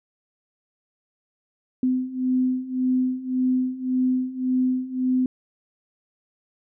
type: beating tone pair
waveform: sine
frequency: 254.4 / 256.2 Hz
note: C4 / C4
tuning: -48 / -36 cents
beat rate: 1.8 Hz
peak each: -25 / -22 dBFS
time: 1.83-5.26 s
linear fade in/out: 2 ms
effects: none